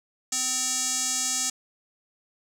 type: tone with band-pass filter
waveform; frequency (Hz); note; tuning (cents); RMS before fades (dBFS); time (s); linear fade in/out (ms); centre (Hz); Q
square; 256.4; C4; -35; -27; 0.32-1.5; 5; 7000; 3.8
effects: none